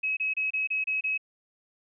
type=tone bursts; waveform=sine; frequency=2559 Hz; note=D#7; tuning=48 cents sharp; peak=-25 dBFS; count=7; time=0.03-1.178 s; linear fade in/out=10 ms; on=140 ms; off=28 ms; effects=none